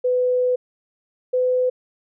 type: tone pair in turn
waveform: sine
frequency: 500 / 504.6 Hz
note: B4 / B4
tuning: +21 / +37 cents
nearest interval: unison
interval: 16 cents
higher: second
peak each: -16 / -16 dBFS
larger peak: neither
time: 0.04-0.56 / 1.33-1.7 s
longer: first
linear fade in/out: 10 ms
effects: none